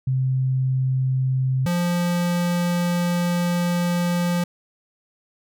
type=tone pair in turn; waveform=sine / square; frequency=130.7 / 174.81 Hz; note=C3 / F3; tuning=-1 / +2 cents; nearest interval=perfect fourth; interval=503 cents; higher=second; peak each=-18 / -20 dBFS; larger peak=first; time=0.07-1.66 / 1.66-4.44 s; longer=second; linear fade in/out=5 ms; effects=none